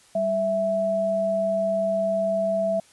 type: tone pair together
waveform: sine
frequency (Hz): 196.01 / 659.3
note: G3 / E5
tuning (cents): 0 / 0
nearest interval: octave + major sixth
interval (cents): 2100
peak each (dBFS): -30 / -21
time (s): 0.15-2.8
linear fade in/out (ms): 5
effects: white hiss -55 dBFS RMS until 2.92 s + resampled to 24000 Hz